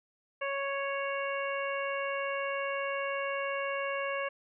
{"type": "harmonic tone", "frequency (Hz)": 554.4, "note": "C#5", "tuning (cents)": 0, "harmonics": [1, 2, 3, 4, 5], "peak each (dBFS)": [-34, -37, -39, -40, -41], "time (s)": [0.41, 4.29], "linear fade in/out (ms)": 10, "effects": []}